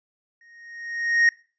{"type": "tone with exponential growth", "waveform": "triangle", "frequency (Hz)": 1864.7, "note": "A#6", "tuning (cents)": 0, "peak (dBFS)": -11, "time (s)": [0.41, 1.29], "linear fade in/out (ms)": 2, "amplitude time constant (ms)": 190, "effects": ["noise-tail reverb RT60 0.4 s tail -23 dB re dry", "resampled to 16000 Hz"]}